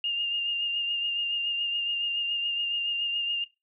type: tone with vibrato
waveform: sine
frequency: 2815 Hz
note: F7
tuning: 13 cents sharp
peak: -26 dBFS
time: 0.04-3.44 s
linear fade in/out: 2 ms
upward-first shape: sine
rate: 7.1 Hz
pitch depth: 21 cents each way
effects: noise-tail reverb RT60 0.2 s tail -18 dB re dry